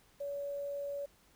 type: tone with quantisation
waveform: sine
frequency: 567 Hz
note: C#5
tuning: 39 cents sharp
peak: -36 dBFS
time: 0.2-1.06 s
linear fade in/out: 10 ms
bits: 10
effects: pink hiss -66 dBFS RMS until 1.35 s